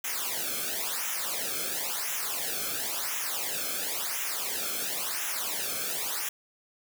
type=noise with flanger; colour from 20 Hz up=white; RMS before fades=-32 dBFS; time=0.04-6.29 s; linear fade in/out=5 ms; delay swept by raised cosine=0.22 to 1.07 ms; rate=0.96 Hz; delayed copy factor=-0.9; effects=none